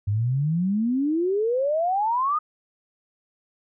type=exponential sweep; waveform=sine; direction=up; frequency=98 to 1258 Hz; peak=-20 dBFS; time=0.07-2.39 s; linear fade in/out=10 ms; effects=none